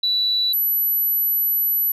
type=tone pair in turn; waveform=sine; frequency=3951 / 11840 Hz; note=B7 / F#9; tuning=0 / 0 cents; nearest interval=octave + perfect fifth; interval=1900 cents; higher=second; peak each=-16 dBFS; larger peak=neither; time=0.03-0.53 / 0.53-1.92 s; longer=second; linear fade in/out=5 ms; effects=tanh soft clip ceiling -12 dBFS